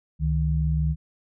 sine tone pair together, 69.13 / 155.2 Hz, C#2 / D#3, -4 / -4 cents, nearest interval octave + major second, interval 1400 cents, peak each -23 dBFS, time 0.19-0.96 s, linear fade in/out 50 ms, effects none

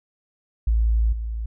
sine tone with level steps, 55.8 Hz, A1, 25 cents sharp, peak -16 / -25 dBFS, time 0.67-1.46 s, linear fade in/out 5 ms, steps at 1.12 s, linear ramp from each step 10 ms, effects none

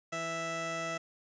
15% pulse tone pair together, 164.81 / 659.2 Hz, E3 / E5, 0 / 0 cents, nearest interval 2 octaves, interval 2400 cents, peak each -35 / -29 dBFS, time 0.12-0.98 s, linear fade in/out 10 ms, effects resampled to 16000 Hz + 11-bit

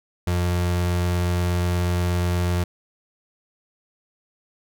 35% pulse tone, 88.3 Hz, F2, 20 cents sharp, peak -18 dBFS, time 0.27-2.64 s, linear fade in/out 5 ms, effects none

